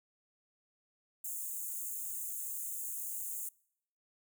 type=high-pass noise; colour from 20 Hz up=white; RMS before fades=-40 dBFS; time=1.24-3.49 s; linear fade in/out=5 ms; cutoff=6600 Hz; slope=96 dB/octave; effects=noise-tail reverb RT60 0.7 s tail -25 dB re dry